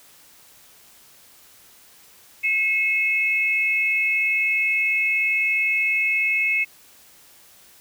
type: tone pair together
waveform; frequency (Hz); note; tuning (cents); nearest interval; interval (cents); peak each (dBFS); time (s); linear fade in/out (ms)
sine; 2172 / 2583; C#7 / E7; -36 / -36; minor third; 300; -21; 2.43-6.65; 20
effects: white hiss -51 dBFS RMS until 7.8 s